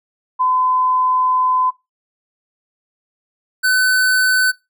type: tone pair in turn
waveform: sine / square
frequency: 1017 / 1510.6 Hz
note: C6 / F#6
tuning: -50 / +35 cents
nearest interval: perfect fifth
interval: 685 cents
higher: second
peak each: -13 dBFS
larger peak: neither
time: 0.39-1.71 / 3.63-4.52 s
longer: first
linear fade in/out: 20 ms
effects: noise-tail reverb RT60 0.2 s tail -19 dB re dry